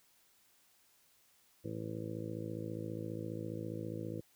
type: harmonic tone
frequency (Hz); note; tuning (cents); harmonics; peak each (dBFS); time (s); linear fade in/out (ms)
54.8; A1; -6; 2 / 3 / 4 / 5 / 6 / 7 / 8 / 9 / 10; -44 / -46 / -48 / -52 / -44 / -53 / -52 / -47 / -54; 1.64-4.21; 10
effects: white hiss -69 dBFS RMS until 4.35 s